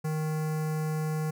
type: tone with notch filter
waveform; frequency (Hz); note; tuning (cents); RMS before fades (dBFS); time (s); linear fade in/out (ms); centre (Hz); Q
square; 155.56; D#3; 0; -30; 0.04-1.31; 10; 3400; 0.79
effects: none